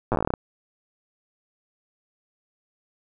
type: slowing click train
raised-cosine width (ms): 1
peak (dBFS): -9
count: 13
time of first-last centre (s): 0.12-0.338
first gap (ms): 8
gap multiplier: 1.14
effects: none